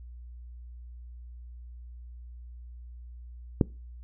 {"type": "click", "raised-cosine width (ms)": 3, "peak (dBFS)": -7, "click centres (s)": 3.612, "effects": ["noise-tail reverb RT60 0.3 s tail -22 dB re dry", "added 60 Hz sine -42 dBFS peak until 4.03 s"]}